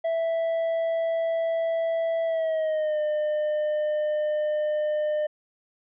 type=tone with pitch glide; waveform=triangle; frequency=659.3 to 604.6 Hz; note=E5 to D#5; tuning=0 to -50 cents; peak=-21 dBFS; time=0.04-5.27 s; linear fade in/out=10 ms; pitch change=-150 cents; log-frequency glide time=2.25-3 s; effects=resampled to 8000 Hz